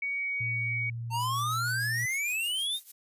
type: tone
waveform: sine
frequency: 2249 Hz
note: C#7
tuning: 24 cents sharp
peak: -29 dBFS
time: 0.02-0.9 s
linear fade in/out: 5 ms
type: tone with pitch glide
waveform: sine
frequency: 116.54 to 119.47 Hz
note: A#2 to A#2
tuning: 0 to +43 cents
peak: -33 dBFS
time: 0.4-2.06 s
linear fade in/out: 10 ms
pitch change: +43 cents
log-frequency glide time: 0.99-1.93 s
type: exponential sweep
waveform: square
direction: up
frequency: 893 to 3759 Hz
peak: -29 dBFS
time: 1.1-2.8 s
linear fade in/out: 50 ms
type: noise with tremolo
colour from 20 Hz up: violet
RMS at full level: -41 dBFS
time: 1.19-2.92 s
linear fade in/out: 10 ms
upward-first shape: triangle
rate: 6.5 Hz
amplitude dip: 85%
effects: resampled to 32000 Hz